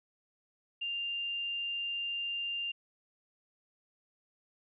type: tone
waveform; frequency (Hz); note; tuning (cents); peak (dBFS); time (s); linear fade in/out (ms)
sine; 2794; F7; 0; -33; 0.81-2.72; 10
effects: none